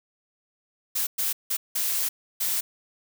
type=noise bursts at uneven times; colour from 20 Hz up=blue; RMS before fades=-26 dBFS; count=5; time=0.95-1.07 / 1.18-1.33 / 1.5-1.57 / 1.75-2.09 / 2.4-2.61 s; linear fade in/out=10 ms; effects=none